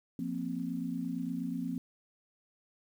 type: chord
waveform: sine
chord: F suspended fourth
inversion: none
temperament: equal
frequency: 174.61 / 233.1 / 261.6 Hz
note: F3 / Bb3 / C4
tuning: 0 / 0 / 0 cents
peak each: -38 / -38 / -36 dBFS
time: 0.19-1.78 s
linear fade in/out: 2 ms
effects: 10-bit